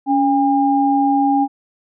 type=tone pair together; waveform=sine; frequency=280.3 / 807 Hz; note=C#4 / G#5; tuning=+19 / -50 cents; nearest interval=octave + tritone; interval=1831 cents; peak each=-15 dBFS; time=0.06-1.48 s; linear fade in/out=50 ms; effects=none